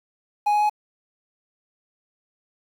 triangle tone with pitch steps, 830.6 / 835.9 / 841.2 Hz, G#5 / G#5 / G#5, 0 / +11 / +22 cents, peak -15 dBFS, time 0.46-0.697 s, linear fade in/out 10 ms, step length 79 ms, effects 8-bit

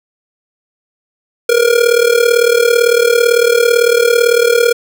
square tone with amplitude modulation, 473.5 Hz, A#4, 27 cents sharp, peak -5 dBFS, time 1.49-4.73 s, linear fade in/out 5 ms, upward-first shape sine, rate 37.9 Hz, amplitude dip 80%, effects none

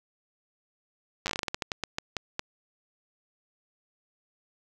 slowing click train, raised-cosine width 0.2 ms, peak -12 dBFS, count 17, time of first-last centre 1.26-2.394 s, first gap 9 ms, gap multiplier 1.24, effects none

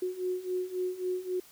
sine beating tone pair, 363.5 / 367.2 Hz, F#4 / F#4, -31 / -13 cents, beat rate 3.7 Hz, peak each -35 / -32 dBFS, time 0.02-1.4 s, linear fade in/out 5 ms, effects white hiss -56 dBFS RMS until 1.51 s

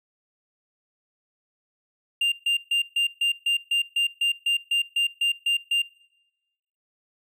triangle tone bursts, 2795 Hz, F7, 1 cent sharp, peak -18 dBFS, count 15, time 2.21-5.82 s, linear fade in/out 5 ms, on 110 ms, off 140 ms, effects noise-tail reverb RT60 1.0 s tail -23 dB re dry

